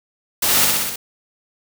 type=noise with echo; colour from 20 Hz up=white; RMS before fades=-18 dBFS; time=0.42-0.65 s; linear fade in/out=5 ms; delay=62 ms; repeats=5; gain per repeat=-2 dB; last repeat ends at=0.96 s; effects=none